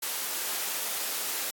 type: high-pass noise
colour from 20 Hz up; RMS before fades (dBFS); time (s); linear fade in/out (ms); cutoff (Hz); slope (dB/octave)
white; -32; 0.02-1.51; 10; 340; 12
effects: AAC 64 kbps